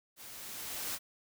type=noise with level ramp; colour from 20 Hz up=white; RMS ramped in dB=-50 to -36 dBFS; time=0.16-0.99 s; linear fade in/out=50 ms; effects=none